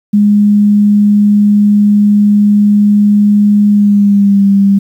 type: tone with pitch glide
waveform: sine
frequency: 206.4 to 198.11 Hz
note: G#3 to G3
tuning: -10 to +19 cents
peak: -4 dBFS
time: 0.13-4.79 s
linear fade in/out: 10 ms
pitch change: -71 cents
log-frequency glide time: 3.7-4.45 s
effects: 7-bit